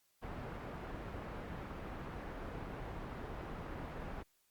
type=low-pass noise; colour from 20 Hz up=pink; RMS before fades=-45 dBFS; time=0.22-4.23 s; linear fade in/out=10 ms; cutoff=1500 Hz; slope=12 dB/octave; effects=white hiss -75 dBFS RMS until 4.5 s + Opus 48 kbps